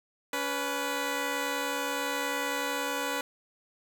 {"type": "tone pair together", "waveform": "10% pulse", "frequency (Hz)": [282.1, 493.9], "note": ["C#4", "B4"], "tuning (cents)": [30, 0], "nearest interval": "minor seventh", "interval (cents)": 970, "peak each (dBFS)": [-25, -23], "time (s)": [0.33, 3.21], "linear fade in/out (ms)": 2, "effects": []}